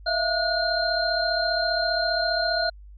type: tone cluster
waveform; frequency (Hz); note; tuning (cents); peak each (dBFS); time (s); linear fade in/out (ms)
sine; 651 / 686 / 1453 / 4165; E5 / F5 / F#6 / C8; -22 / -31 / -32 / -9; -27; 0.06-2.7; 10
effects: added 50 Hz sine -42 dBFS peak until 2.97 s